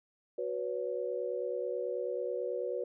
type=chord; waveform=sine; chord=F# suspended fourth; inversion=none; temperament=equal with one note detuned; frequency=370 / 493.9 / 563.1 Hz; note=F#4 / B4 / C#5; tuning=0 / 0 / +27 cents; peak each=-38 / -35 / -38 dBFS; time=0.38-2.84 s; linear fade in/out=5 ms; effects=none